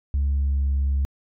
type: tone with pitch glide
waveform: sine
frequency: 70 to 68.96 Hz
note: C#2 to C#2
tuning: +18 to -8 cents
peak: -17 dBFS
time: 0.14-1.05 s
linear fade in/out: 0 ms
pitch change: -26 cents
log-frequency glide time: 0.27-0.67 s
effects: tanh soft clip ceiling -17 dBFS